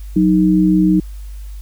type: tone pair together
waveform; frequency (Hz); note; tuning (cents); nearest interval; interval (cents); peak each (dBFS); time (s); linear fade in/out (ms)
sine; 184.5 / 311.1; F#3 / D#4; -5 / 0; major sixth; 905; -12; 0.16-1; 5
effects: added 50 Hz sine -27 dBFS peak until 1.61 s + white hiss -49 dBFS RMS until 1.61 s